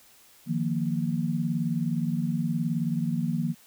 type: chord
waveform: sine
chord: Eb suspended second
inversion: none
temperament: equal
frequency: 155.56 / 174.61 / 233.1 Hz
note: Eb3 / F3 / Bb3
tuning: 0 / 0 / 0 cents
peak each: -29 dBFS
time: 0.46-3.55 s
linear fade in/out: 50 ms
effects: white hiss -56 dBFS RMS until 3.66 s